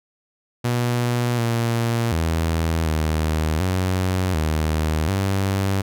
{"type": "tone with pitch steps", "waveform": "sawtooth", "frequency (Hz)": [121, 116.7, 81.7, 78.4, 92.7, 78.1, 97.3], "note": ["B2", "A#2", "E2", "D#2", "F#2", "D#2", "G2"], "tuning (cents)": [-35, 2, -15, 14, 4, 7, -12], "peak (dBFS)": -15, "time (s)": [0.64, 5.82], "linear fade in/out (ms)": 10, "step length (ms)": 740, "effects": []}